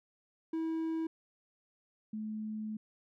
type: tone pair in turn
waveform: triangle / sine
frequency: 323.8 / 215.7 Hz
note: E4 / A3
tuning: -31 / -34 cents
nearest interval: perfect fifth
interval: 703 cents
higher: first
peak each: -30 / -36 dBFS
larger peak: first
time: 0.53-1.07 / 2.13-2.77 s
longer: second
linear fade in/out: 5 ms
effects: none